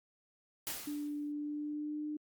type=noise with exponential decay; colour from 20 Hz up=white; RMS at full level=-37 dBFS; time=0.67-1.32 s; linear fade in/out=0 ms; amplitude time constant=140 ms
type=tone with pitch glide; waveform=sine; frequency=293.7 to 301.1 Hz; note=D4 to D4; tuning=0 to +43 cents; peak=-36 dBFS; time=0.87-2.17 s; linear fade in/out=5 ms; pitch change=+43 cents; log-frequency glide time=1.27-2.06 s
effects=Opus 48 kbps